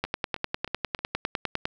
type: two click trains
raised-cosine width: 0.3 ms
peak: -24 / -10 dBFS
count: 4 / 17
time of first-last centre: 0.05-0.99 / 0.04-1.655 s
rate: 3.19 / 9.91 Hz
effects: none